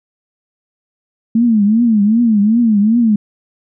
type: tone with vibrato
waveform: sine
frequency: 220 Hz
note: A3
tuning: in tune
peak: -8 dBFS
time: 1.35-3.16 s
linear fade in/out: 5 ms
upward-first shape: triangle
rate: 2.6 Hz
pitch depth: 180 cents each way
effects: none